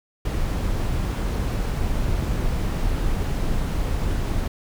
brown noise, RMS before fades -23 dBFS, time 0.25-4.48 s, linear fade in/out 5 ms, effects none

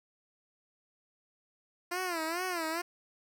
10% pulse tone with vibrato, 343.3 Hz, F4, 30 cents flat, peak -24 dBFS, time 1.91-2.82 s, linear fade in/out 10 ms, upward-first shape sine, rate 2.3 Hz, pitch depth 140 cents each way, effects none

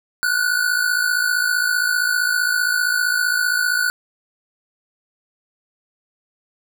square tone pair together, 1444.7 / 1500 Hz, F#6 / F#6, -42 / +23 cents, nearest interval minor second, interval 65 cents, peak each -21 / -20 dBFS, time 0.23-3.9 s, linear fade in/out 0 ms, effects none

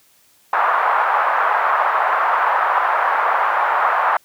white band-pass noise, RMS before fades -17 dBFS, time 0.53-4.17 s, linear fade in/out 2 ms, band 750 to 1300 Hz, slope 24 dB/octave, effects white hiss -55 dBFS RMS until 4.24 s + high-pass 60 Hz 12 dB/octave

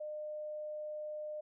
sine tone, 606 Hz, D#5, 46 cents flat, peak -39 dBFS, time 0-1.41 s, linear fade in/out 10 ms, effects none

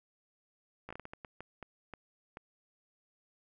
slowing click train, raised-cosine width 0.5 ms, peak -29 dBFS, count 12, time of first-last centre 0.89-2.371 s, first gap 15 ms, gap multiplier 1.4, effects none

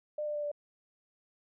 sine tone with pitch steps, 601 / 595.8 / 590.7 / 585.6 Hz, D5 / D5 / D5 / D5, +40 / +25 / +10 / -5 cents, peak -32 dBFS, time 0.18-0.516 s, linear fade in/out 5 ms, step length 84 ms, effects none

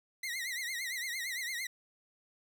sawtooth tone with vibrato, 1999 Hz, B6, 20 cents sharp, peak -32 dBFS, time 0.23-1.67 s, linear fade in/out 5 ms, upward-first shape triangle, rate 8.8 Hz, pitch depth 150 cents each way, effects none

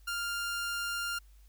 sawtooth tone, 1399 Hz, F6, 3 cents sharp, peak -29 dBFS, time 0.07-1.19 s, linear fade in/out 10 ms, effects added 50 Hz sine -54 dBFS peak until 1.48 s + white hiss -69 dBFS RMS until 1.48 s

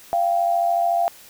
sine tone pair together, 690.2 / 784 Hz, F5 / G5, -21 / 0 cents, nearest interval major second, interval 221 cents, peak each -18 / -23 dBFS, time 0.13-1.08 s, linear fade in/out 0 ms, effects white hiss -46 dBFS RMS until 1.29 s

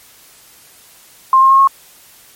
sine tone with pitch steps, 1057 / 1067.4 / 1078 / 1088.6 Hz, C6 / C6 / C#6 / C#6, +17 / +34 / -49 / -32 cents, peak -5 dBFS, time 1.33-1.674 s, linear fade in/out 2 ms, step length 86 ms, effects white hiss -44 dBFS RMS until 2.35 s + MP3 64 kbps

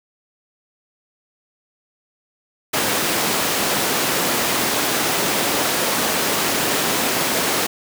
pink high-pass noise, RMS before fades -20 dBFS, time 2.73-7.67 s, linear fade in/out 10 ms, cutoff 240 Hz, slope 12 dB/octave, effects none

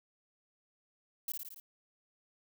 violet noise with echo, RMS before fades -37 dBFS, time 1.28-1.32 s, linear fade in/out 2 ms, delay 56 ms, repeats 5, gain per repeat -3 dB, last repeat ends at 1.6 s, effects none

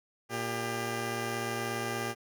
10% pulse tone pair together, 116.83 / 398.7 Hz, A#2 / G4, +4 / +29 cents, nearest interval octave + major sixth, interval 2125 cents, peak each -27 / -26 dBFS, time 0.29-2.15 s, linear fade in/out 50 ms, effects none

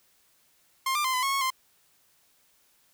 sawtooth tone with pitch steps, 1060 / 1192 / 1040 / 1011 / 1093 / 1099 / 1045 Hz, C6 / D6 / C6 / B5 / C#6 / C#6 / C6, +22 / +25 / -11 / +40 / -25 / -15 / -2 cents, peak -21 dBFS, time 0.86-1.504 s, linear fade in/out 5 ms, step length 92 ms, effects white hiss -65 dBFS RMS until 2.93 s

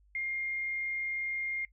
sine tone, 2121 Hz, C7, 23 cents sharp, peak -32 dBFS, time 0.15-1.65 s, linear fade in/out 2 ms, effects noise-tail reverb RT60 0.1 s tail -19 dB re dry + added 50 Hz sine -61 dBFS peak until 1.72 s

